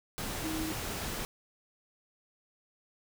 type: tone in noise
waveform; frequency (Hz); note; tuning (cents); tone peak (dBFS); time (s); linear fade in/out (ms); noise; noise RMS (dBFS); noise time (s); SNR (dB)
sine; 316.6; D#4; +30; -34; 0.44-0.72; 0; pink; -37; 0.18-1.25; 0
effects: none